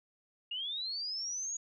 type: linear sweep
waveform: sine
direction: up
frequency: 2802 to 6770 Hz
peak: -35 dBFS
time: 0.51-1.57 s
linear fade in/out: 5 ms
effects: none